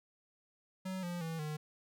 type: tone with pitch steps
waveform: square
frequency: 187.5 / 174.94 / 163.23 / 152.3 Hz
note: F#3 / F3 / E3 / D#3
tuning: +23 / +3 / -17 / -37 cents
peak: -38 dBFS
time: 0.85-1.57 s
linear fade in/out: 10 ms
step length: 180 ms
effects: none